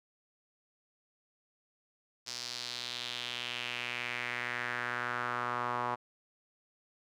sawtooth tone with band-pass filter sweep, 121.9 Hz, B2, 22 cents flat, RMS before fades -37 dBFS, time 2.26-5.96 s, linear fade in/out 20 ms, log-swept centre 5200 to 1000 Hz, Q 3, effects none

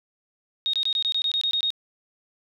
sine tone bursts, 3729 Hz, A#7, in tune, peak -21 dBFS, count 11, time 0.66-1.704 s, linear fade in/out 0 ms, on 74 ms, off 23 ms, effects none

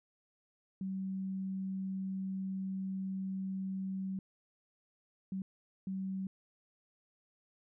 sine tone bursts at uneven times, 190.9 Hz, G3, 46 cents flat, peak -35 dBFS, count 3, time 0.81-4.19 / 5.32-5.42 / 5.87-6.27 s, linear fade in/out 2 ms, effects none

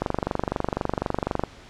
click train, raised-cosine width 1 ms, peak -9 dBFS, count 35, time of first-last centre 0.02-1.437 s, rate 24 Hz, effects pink hiss -47 dBFS RMS until 1.69 s + low-pass 5000 Hz 12 dB/octave

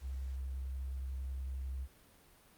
sine tone with vibrato, 66 Hz, C2, 16 cents sharp, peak -37 dBFS, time 0.01-1.88 s, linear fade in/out 50 ms, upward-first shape triangle, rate 11 Hz, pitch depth 21 cents each way, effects pink hiss -63 dBFS RMS until 2.57 s + Opus 48 kbps

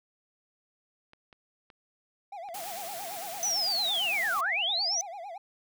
clicks, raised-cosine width 0.3 ms, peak -36 dBFS, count 5, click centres 1.134 / 1.328 / 1.702 / 2.488 / 2.597 s
triangle tone with vibrato, 740 Hz, F#5, in tune, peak -36 dBFS, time 2.32-5.38 s, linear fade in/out 5 ms, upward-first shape sine, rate 8.9 Hz, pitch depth 200 cents each way
white high-pass noise, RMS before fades -41 dBFS, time 2.54-4.41 s, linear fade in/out 5 ms, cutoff 110 Hz, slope 48 dB/octave
sine linear two-way sweep, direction down then up, 6090 to 1046.5 to 6090 Hz, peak -26 dBFS, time 3.43-5.01 s, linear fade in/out 0 ms, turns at 4.4 s
effects none

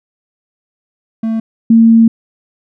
triangle / sine tone pair in turn, 223.7 / 227.3 Hz, A3 / A#3, +29 / -43 cents, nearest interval unison, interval 28 cents, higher second, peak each -11 / -3 dBFS, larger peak second, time 1.23-1.4 / 1.7-2.08 s, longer second, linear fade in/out 5 ms, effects none

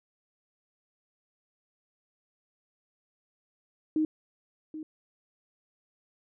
sine tone with echo, 311.1 Hz, D#4, in tune, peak -23 dBFS, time 3.96-4.05 s, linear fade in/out 2 ms, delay 780 ms, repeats 1, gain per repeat -13 dB, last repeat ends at 4.83 s, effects none

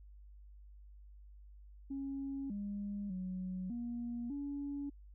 sine tone with pitch steps, 274.1 / 202.8 / 184.8 / 238 / 283.6 Hz, C#4 / G#3 / F#3 / A#3 / C#4, -19 / -41 / -2 / +36 / +40 cents, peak -37 dBFS, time 1.9-4.9 s, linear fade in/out 10 ms, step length 600 ms, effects tanh soft clip ceiling -33 dBFS + added 50 Hz sine -53 dBFS peak until 5.14 s

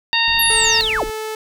harmonic tone, 922 Hz, A#5, 19 cents flat, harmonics 1 / 2 / 3 / 4 / 5, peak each -23 / -20 / -19 / -19 / -23 dBFS, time 0.13-0.81 s, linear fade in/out 0 ms
brown noise, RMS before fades -34 dBFS, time 0.28-1.1 s, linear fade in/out 0 ms
sine linear sweep, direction down, 11840 to 220 Hz, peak -17 dBFS, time 0.39-1.04 s, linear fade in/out 5 ms
sawtooth tone with pitch glide, 440 to 435.7 Hz, A4 to A4, 0 to -17 cents, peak -20 dBFS, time 0.5-1.35 s, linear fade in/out 2 ms, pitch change -17 cents, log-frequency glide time 0.76-1.02 s
effects none

